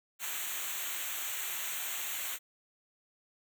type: noise with comb filter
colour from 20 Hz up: white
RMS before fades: -37 dBFS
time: 0.19-2.39 s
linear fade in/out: 50 ms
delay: 0.2 ms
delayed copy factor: -1
effects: none